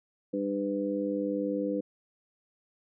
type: harmonic tone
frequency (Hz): 99.9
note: G2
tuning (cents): +33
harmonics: 2 / 3 / 4 / 5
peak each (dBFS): -35 / -31 / -40 / -32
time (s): 0.33-1.81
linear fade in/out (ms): 10
effects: none

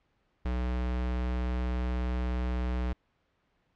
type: tone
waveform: square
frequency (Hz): 61.74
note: B1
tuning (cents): 0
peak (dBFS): -29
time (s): 0.45-2.93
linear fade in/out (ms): 5
effects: pink hiss -73 dBFS RMS until 3.75 s + low-pass 3000 Hz 12 dB/octave

